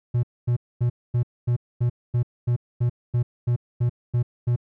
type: tone bursts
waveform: triangle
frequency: 120.9 Hz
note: B2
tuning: 36 cents flat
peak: -16 dBFS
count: 14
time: 0.14-4.562 s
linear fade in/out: 10 ms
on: 93 ms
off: 240 ms
effects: none